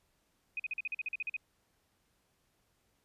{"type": "tone bursts", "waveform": "sine", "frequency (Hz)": 2503, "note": "D#7", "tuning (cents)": 10, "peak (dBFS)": -33, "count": 12, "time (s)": [0.57, 1.366], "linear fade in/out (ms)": 2, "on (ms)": 26, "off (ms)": 44, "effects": ["pink hiss -75 dBFS RMS until 3.04 s", "resampled to 32000 Hz"]}